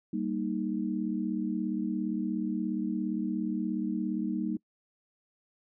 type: chord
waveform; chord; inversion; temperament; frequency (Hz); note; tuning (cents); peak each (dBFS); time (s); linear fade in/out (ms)
sine; Eb major; first; equal; 196 / 233.1 / 311.1; G3 / Bb3 / Eb4; 0 / 0 / 0; -33; 0.13-4.57; 5
effects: noise-tail reverb RT60 0.1 s tail -25 dB re dry